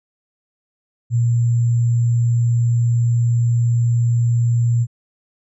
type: tone with sample-and-hold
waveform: sine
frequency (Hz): 118.6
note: A#2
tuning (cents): +30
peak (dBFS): -13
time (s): 1.1-4.87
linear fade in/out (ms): 50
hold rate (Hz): 7350
effects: resampled to 24000 Hz